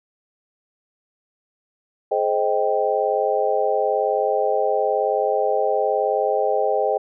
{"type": "chord", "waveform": "sine", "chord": "Ab major seventh", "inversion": "none", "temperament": "equal with one note detuned", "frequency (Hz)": [424.3, 523.3, 622.3, 784], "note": ["Ab4", "C5", "Eb5", "G5"], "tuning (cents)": [37, 0, 0, 0], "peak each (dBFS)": -23, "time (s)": [2.11, 6.98], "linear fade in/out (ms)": 10, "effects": []}